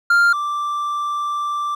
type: tone pair in turn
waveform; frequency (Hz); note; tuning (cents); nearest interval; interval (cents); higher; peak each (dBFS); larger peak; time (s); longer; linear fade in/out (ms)
triangle; 1396.9 / 1174.6; F6 / D6; 0 / 0; minor third; 300; first; -9 / -18; first; 0.1-0.33 / 0.33-1.75; second; 5
effects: none